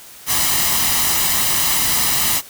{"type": "noise with comb filter", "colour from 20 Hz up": "white", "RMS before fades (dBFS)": -17, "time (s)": [0.26, 2.42], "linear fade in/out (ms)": 50, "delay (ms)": 1, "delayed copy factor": 0.55, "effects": ["white hiss -40 dBFS RMS until 2.49 s"]}